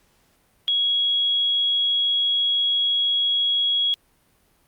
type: tone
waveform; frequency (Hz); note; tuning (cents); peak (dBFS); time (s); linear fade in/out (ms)
sine; 3322; G#7; 0; -18; 0.68-3.94; 0
effects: pink hiss -62 dBFS RMS until 4.67 s + Opus 48 kbps